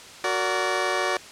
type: chord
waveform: 15% pulse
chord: Gb augmented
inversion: none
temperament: just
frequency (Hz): 370 / 462.5 / 578.1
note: Gb4 / Bb4 / D5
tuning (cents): 0 / -14 / -27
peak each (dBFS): -20 / -24 / -20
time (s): 0.24-1.17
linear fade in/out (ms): 2
effects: white hiss -43 dBFS RMS until 1.31 s + low-pass 7000 Hz 12 dB/octave